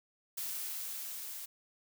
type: noise with level ramp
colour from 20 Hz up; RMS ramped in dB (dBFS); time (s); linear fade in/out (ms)
blue; -38 to -44; 0.37-1.46; 10
effects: none